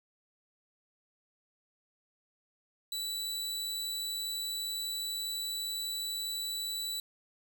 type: tone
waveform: sawtooth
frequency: 3951 Hz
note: B7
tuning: in tune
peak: -31 dBFS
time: 2.92-7 s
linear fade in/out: 2 ms
effects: none